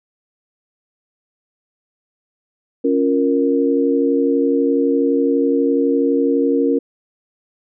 sine chord, Bb minor, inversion first, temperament equal, 277.2 / 349.2 / 466.2 Hz, Db4 / F4 / Bb4, 0 / 0 / 0 cents, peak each -16 / -21 / -17 dBFS, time 2.84-6.79 s, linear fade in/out 10 ms, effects none

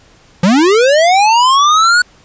square linear sweep, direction up, 166.1 to 1480 Hz, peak -7 dBFS, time 0.43-2.02 s, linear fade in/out 5 ms, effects pink hiss -46 dBFS RMS until 2.24 s + resampled to 16000 Hz

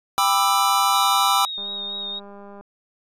square chord, E minor seventh, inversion first, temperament just, 791.1 / 988.9 / 1186.7 / 1318.5 Hz, G5 / B5 / D6 / E6, +16 / +2 / +18 / 0 cents, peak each -23 dBFS, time 0.18-1.45 s, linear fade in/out 0 ms
sine tone with vibrato, 3729 Hz, A#7, in tune, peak -27 dBFS, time 0.93-2.2 s, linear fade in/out 20 ms, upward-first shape sine, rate 4.1 Hz, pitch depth 28 cents each way
click train, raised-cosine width 1 ms, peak -29 dBFS, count 208, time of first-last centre 1.58-2.61 s, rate 201 Hz
effects resampled to 32000 Hz

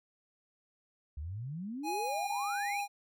sine exponential sweep, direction up, 68.2 to 2606 Hz, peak -37 dBFS, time 1.17-2.81 s, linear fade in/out 5 ms
square tone with pitch glide, 830.6 to 811.6 Hz, G#5 to G#5, 0 to -40 cents, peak -34 dBFS, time 1.83-2.88 s, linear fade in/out 50 ms, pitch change -40 cents, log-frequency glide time 2.04-2.15 s
effects none

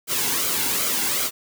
white noise with flanger, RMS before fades -23 dBFS, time 0.07-1.31 s, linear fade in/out 50 ms, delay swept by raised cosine 1.1 to 1.66 ms, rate 2.6 Hz, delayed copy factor -0.6, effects none

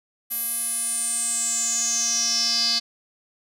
square tone with band-pass filter sweep, 233.1 Hz, A#3, in tune, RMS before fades -24 dBFS, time 0.3-2.8 s, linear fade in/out 20 ms, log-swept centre 12000 to 4600 Hz, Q 9.2, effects none

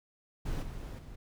brown noise with level steps, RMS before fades -34 / -41 / -47 dBFS, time 0.45-1.16 s, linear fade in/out 10 ms, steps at 0.62 / 0.98 s, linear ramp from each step 10 ms, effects none

